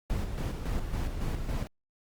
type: noise with tremolo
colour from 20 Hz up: brown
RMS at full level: -30 dBFS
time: 0.1-1.67 s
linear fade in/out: 0 ms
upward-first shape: square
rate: 3.6 Hz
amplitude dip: 45%
effects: Opus 48 kbps